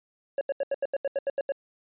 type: tone bursts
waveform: triangle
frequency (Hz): 554.4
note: C#5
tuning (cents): 0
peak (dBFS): -22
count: 11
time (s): 0.38-1.521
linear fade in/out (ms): 2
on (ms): 31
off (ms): 80
effects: resampled to 8000 Hz